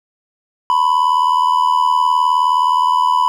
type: tone with amplitude modulation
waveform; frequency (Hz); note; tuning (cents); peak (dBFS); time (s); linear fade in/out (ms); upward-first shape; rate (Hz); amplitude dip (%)
triangle; 995; B5; +13; -6; 0.7-3.28; 0; sine; 79.3; 70
effects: none